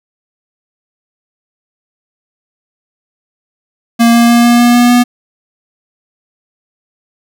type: tone with pitch steps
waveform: square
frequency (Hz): 233.1 / 234.9 / 236.6 / 238.4 / 240.2 / 242 / 243.8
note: A#3 / A#3 / A#3 / A#3 / B3 / B3 / B3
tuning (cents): 0 / +13 / +26 / +39 / -48 / -35 / -22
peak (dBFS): -5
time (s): 3.99-5.04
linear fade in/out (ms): 20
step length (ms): 150
effects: none